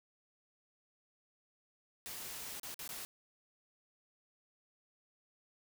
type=noise with dropouts; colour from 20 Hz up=white; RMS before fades=-45 dBFS; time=2.06-3.05 s; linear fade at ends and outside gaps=0 ms; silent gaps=2.597-2.632 / 2.743-2.792 / 2.877-2.891 s; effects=none